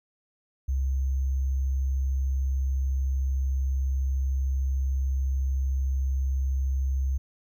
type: tone with sample-and-hold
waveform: sine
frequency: 66.8 Hz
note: C2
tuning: 36 cents sharp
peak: -23 dBFS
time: 0.68-7.18 s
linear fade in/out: 10 ms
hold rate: 6300 Hz
effects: none